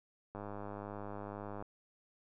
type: click train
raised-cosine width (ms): 1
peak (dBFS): -30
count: 131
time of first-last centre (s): 0.35-1.625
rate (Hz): 102
effects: none